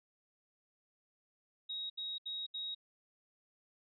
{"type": "tone bursts", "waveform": "sine", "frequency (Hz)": 3789, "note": "A#7", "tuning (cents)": 27, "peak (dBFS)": -38, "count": 4, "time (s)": [1.69, 2.749], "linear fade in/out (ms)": 10, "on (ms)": 210, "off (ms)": 73, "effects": []}